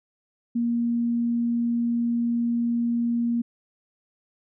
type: tone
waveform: sine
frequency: 235.7 Hz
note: A#3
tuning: 19 cents sharp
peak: -21 dBFS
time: 0.55-3.42 s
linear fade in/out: 10 ms
effects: none